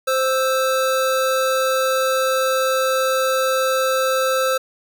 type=tone pair together; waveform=square; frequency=523.3 / 1318.6 Hz; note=C5 / E6; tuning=0 / 0 cents; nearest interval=octave + major third; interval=1600 cents; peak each=-19 / -22 dBFS; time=0.07-4.58 s; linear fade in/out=10 ms; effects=none